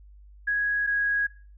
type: tone pair in turn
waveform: sine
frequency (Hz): 1661.2 / 1653.6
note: G#6 / G#6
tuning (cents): 0 / -8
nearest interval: unison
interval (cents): 8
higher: first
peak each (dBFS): -22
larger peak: neither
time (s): 0.47-0.87 / 0.87-1.27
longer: neither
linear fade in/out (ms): 10
effects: noise-tail reverb RT60 0.4 s tail -18 dB re dry + added 50 Hz sine -47 dBFS peak until 1.57 s